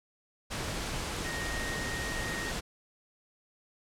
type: tone in noise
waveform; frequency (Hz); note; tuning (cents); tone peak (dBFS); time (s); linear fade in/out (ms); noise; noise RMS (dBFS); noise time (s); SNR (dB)
sine; 1864.7; A#6; 0; -37; 1.24-2.52; 20; pink; -35; 0.5-2.61; -5
effects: low-pass 9000 Hz 12 dB/octave